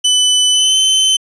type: tone with pitch glide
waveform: sawtooth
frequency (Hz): 3000 to 3065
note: F#7 to G7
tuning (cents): +23 to -40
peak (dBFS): -6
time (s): 0.04-1.17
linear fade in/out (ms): 10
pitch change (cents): +37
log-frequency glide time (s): 0.52-0.76
effects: resampled to 22050 Hz